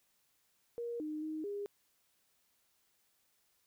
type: tone with pitch steps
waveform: sine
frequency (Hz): 472.3 / 306.1 / 311.9 / 406.2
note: A#4 / D#4 / D#4 / G#4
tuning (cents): +23 / -28 / +4 / -38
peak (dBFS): -37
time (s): 0.78-1.66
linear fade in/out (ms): 0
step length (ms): 220
effects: white hiss -75 dBFS RMS until 3.66 s